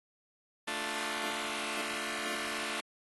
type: chord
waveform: 5% pulse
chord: D minor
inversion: second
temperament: just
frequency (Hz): 220.2 / 293.7 / 352.4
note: A3 / D4 / F4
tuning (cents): +2 / 0 / +16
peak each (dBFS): -28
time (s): 0.67-2.81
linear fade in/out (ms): 10
effects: AAC 32 kbps